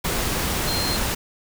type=tone in noise; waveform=sine; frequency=4186 Hz; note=C8; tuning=in tune; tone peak=-26 dBFS; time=0.67-0.97 s; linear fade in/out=10 ms; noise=pink; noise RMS=-24 dBFS; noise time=0.04-1.15 s; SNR=-5 dB; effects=none